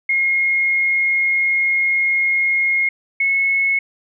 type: tone pair in turn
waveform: sine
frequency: 2149 / 2189 Hz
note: C7 / C#7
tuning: +46 / -22 cents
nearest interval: unison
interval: 32 cents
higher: second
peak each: -14 dBFS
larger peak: neither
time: 0.09-2.89 / 3.2-3.79 s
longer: first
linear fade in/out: 5 ms
effects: none